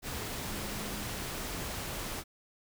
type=tone in noise; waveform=sine; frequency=207.7 Hz; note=G#3; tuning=in tune; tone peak=-44 dBFS; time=0.43-1.08 s; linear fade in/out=50 ms; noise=pink; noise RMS=-38 dBFS; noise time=0.02-2.24 s; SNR=-9 dB; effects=none